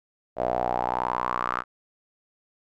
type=tone with band-pass filter sweep; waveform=sawtooth; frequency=61.5 Hz; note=B1; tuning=7 cents flat; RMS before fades=-27 dBFS; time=0.36-1.64 s; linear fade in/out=50 ms; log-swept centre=630 to 1300 Hz; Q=5.5; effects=none